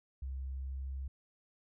sine tone with pitch glide, 66.3 to 66.92 Hz, C2 to C2, +23 to +40 cents, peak -37 dBFS, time 0.22-1.08 s, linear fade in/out 5 ms, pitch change +17 cents, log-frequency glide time 0.5-0.95 s, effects none

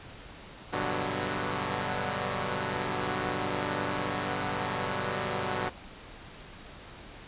5% pulse chord, G major seventh, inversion none, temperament equal, 98 / 123.47 / 146.83 / 185 Hz, G2 / B2 / D3 / F#3, 0 / 0 / 0 / 0 cents, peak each -24 dBFS, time 0.72-5.7 s, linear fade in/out 20 ms, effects pink hiss -47 dBFS RMS until 7.27 s + resampled to 8000 Hz

